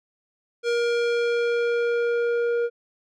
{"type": "tone with low-pass filter sweep", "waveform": "square", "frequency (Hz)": 472.8, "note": "A#4", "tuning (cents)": 24, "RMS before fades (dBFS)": -23, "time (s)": [0.63, 2.7], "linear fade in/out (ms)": 50, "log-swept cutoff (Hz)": [5500, 1100], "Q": 0.8, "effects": []}